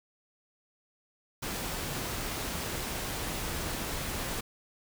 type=noise; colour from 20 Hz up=pink; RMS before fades=-35 dBFS; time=1.42-4.41 s; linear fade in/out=10 ms; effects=none